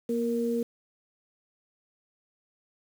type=tone pair together; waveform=sine; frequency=236.6 / 466.4 Hz; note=A#3 / A#4; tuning=+26 / +1 cents; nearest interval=octave; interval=1175 cents; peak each=-28 dBFS; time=0.09-0.63 s; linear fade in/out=5 ms; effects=8-bit